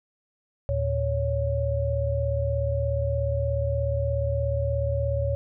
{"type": "tone cluster", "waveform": "sine", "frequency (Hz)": [76.3, 113.1, 559], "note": ["D#2", "A2", "C#5"], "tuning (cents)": [-33, 48, 14], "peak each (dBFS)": -27, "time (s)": [0.69, 5.35], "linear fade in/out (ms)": 0, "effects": []}